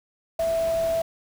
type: tone in noise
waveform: sine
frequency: 659.3 Hz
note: E5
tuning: in tune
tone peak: -21 dBFS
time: 0.39-1.02 s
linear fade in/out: 5 ms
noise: pink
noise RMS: -38 dBFS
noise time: 0.39-1.02 s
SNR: +14 dB
effects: none